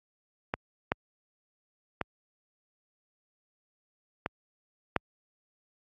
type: clicks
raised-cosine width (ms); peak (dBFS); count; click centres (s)
0.5; -13 / -10 / -14 / -15 / -9; 5; 0.539 / 0.919 / 2.013 / 4.261 / 4.963
effects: high-pass 60 Hz 12 dB/octave + AAC 48 kbps